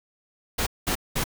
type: noise bursts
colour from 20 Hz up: pink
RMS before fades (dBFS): -25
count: 3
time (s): 0.58-1.241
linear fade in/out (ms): 10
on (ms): 87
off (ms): 200
effects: none